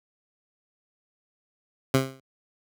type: tone with exponential decay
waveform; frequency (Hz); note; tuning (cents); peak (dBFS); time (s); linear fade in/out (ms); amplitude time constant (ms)
15% pulse; 132.9; C3; +27; -9; 1.94-2.2; 2; 56
effects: high-pass 80 Hz 12 dB/octave